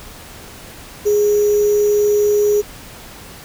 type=tone with sample-and-hold; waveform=sine; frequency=415.4 Hz; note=G#4; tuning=in tune; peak=-11 dBFS; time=1.05-2.62 s; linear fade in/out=20 ms; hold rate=6300 Hz; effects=pink hiss -37 dBFS RMS until 3.44 s